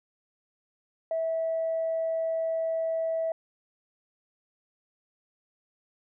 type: tone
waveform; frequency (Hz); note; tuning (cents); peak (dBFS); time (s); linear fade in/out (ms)
sine; 652; E5; -19; -25; 1.11-3.32; 2
effects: tanh soft clip ceiling -21 dBFS